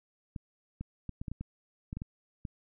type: clicks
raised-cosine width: 5 ms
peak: -25 dBFS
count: 11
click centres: 0.362 / 0.81 / 1.093 / 1.215 / 1.282 / 1.316 / 1.41 / 1.929 / 1.97 / 2.019 / 2.452 s
effects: none